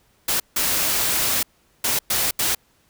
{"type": "noise bursts at uneven times", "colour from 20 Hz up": "white", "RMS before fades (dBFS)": -21, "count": 5, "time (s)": [[0.28, 0.4], [0.56, 1.43], [1.84, 1.99], [2.1, 2.31], [2.39, 2.55]], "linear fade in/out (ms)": 5, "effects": ["pink hiss -61 dBFS RMS until 2.89 s"]}